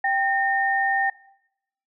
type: tone pair together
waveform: sine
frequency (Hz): 784 / 1830.5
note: G5 / A#6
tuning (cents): 0 / -32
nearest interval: octave + minor third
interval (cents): 1468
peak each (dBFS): -22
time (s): 0.04-1.1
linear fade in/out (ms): 5
effects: noise-tail reverb RT60 0.8 s tail -20 dB re dry